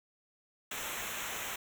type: noise with comb filter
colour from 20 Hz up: pink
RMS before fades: -39 dBFS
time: 0.71-1.56 s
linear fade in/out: 5 ms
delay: 0.21 ms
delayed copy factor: -0.85
effects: none